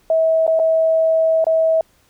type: tone with dropouts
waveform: sine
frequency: 646 Hz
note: E5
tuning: 35 cents flat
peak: -12 dBFS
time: 0.1-1.81 s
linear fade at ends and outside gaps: 2 ms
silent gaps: 0.467-0.477 / 0.592-0.597 / 1.443-1.467 s
effects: pink hiss -57 dBFS RMS until 2.09 s